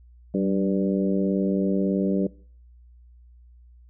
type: harmonic tone with a mistuned harmonic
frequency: 98.2 Hz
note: G2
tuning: 4 cents sharp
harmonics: 2 / 3 / 4 / 5 / 6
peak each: -23 / -27 / -29 / -31 / -33 dBFS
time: 0.34-2.27 s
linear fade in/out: 5 ms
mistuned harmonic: 2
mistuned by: -44 cents
effects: noise-tail reverb RT60 0.5 s tail -23 dB re dry + added 60 Hz sine -48 dBFS peak until 3.89 s